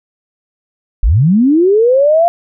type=linear sweep; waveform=sine; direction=up; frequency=35.67 to 700 Hz; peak=-6 dBFS; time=1.03-2.28 s; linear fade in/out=0 ms; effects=none